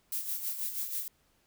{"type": "noise with tremolo", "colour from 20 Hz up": "violet", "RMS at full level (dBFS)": -33, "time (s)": [0.12, 1.08], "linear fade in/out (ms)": 2, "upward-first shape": "sine", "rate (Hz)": 6.2, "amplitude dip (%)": 60, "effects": ["pink hiss -70 dBFS RMS until 1.46 s"]}